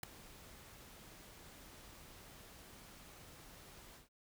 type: noise with ADSR envelope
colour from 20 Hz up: pink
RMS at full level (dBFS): -36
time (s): 0.03-4.09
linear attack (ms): 4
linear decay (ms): 4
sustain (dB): -21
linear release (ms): 140
effects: none